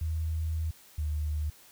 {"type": "tone pair in turn", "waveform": "sine", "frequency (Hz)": [79.9, 75.7], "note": ["D#2", "D#2"], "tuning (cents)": [47, -47], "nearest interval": "minor second", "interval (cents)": 94, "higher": "first", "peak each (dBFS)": -28, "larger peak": "neither", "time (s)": [[0.01, 0.71], [0.98, 1.5]], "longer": "first", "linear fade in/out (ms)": 5, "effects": ["white hiss -56 dBFS RMS until 1.71 s"]}